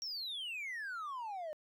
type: exponential sweep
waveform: triangle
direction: down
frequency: 5660 to 594 Hz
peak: -37 dBFS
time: 0.02-1.53 s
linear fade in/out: 0 ms
effects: tanh soft clip ceiling -33 dBFS